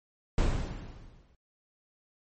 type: noise with exponential decay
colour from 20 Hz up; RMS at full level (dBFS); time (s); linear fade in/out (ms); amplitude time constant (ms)
brown; -23; 0.38-1.35; 2; 210
effects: MP3 32 kbps